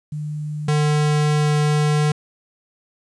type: tone pair in turn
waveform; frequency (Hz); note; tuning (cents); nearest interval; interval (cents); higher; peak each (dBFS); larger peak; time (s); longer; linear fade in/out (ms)
sine / square; 150.5 / 149.91; D3 / D3; +43 / +36; unison; 7; first; -24 / -16; second; 0.12-0.68 / 0.68-2.12; second; 5
effects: resampled to 22050 Hz + 9-bit